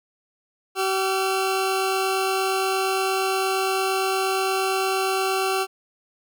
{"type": "tone pair together", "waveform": "20% pulse", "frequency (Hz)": [382.2, 1362], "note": ["G4", "F6"], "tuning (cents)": [-44, -44], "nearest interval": "octave + minor seventh", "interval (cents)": 2200, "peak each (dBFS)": [-17, -23], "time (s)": [0.75, 5.67], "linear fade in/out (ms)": 50, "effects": []}